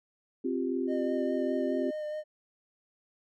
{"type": "chord", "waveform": "sine", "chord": "C suspended fourth", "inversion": "none", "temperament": "equal with one note detuned", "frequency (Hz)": [263, 349.2, 392], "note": ["C4", "F4", "G4"], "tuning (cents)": [9, 0, 0], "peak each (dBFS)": [-31, -33, -34], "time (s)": [0.44, 1.91], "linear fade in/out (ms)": 10}
{"type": "tone with vibrato", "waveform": "triangle", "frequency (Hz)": 608, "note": "D#5", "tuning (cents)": -40, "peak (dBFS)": -31, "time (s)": [0.87, 2.24], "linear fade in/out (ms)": 50, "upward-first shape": "sine", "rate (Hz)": 4.8, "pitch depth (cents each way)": 18}
{"effects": []}